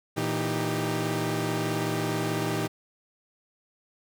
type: tone cluster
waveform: sawtooth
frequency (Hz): 116.1 / 163.4 / 308.5 / 393.3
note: A#2 / E3 / D#4 / G4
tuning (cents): -7 / -15 / -15 / +6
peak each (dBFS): -28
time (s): 0.16-2.68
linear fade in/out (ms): 20
effects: none